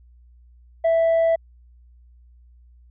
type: tone with tanh clipping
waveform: sine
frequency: 659.3 Hz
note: E5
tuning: in tune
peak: -16 dBFS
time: 0.84-1.36 s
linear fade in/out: 10 ms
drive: 2 dB
effects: added 60 Hz sine -48 dBFS peak until 2.9 s